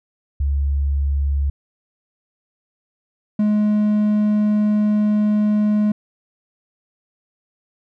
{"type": "tone pair in turn", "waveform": ["sine", "triangle"], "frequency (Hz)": [70.2, 210.4], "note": ["C#2", "G#3"], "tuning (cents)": [22, 23], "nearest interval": "octave + perfect fifth", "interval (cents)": 1901, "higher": "second", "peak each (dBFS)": [-16, -12], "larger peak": "second", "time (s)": [[0.4, 1.5], [3.39, 5.92]], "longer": "second", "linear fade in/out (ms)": 5, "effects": []}